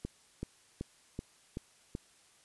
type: click train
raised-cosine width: 3 ms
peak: -24 dBFS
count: 6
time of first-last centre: 0.05-1.951 s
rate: 2.63 Hz
effects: white hiss -64 dBFS RMS until 2.44 s + resampled to 24000 Hz